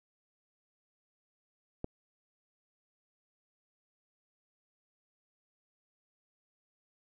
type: click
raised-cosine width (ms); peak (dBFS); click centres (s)
2; -22; 1.844
effects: none